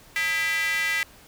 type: tone with high-pass filter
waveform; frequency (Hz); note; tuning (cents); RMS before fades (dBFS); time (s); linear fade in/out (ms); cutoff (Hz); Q
square; 180.8; F#3; -40; -25; 0.16-1.03; 0; 2000; 5.4
effects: pink hiss -51 dBFS RMS until 1.27 s